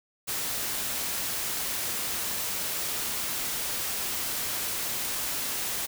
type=noise; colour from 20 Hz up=white; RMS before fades=-31 dBFS; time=0.27-5.87 s; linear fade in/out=20 ms; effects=none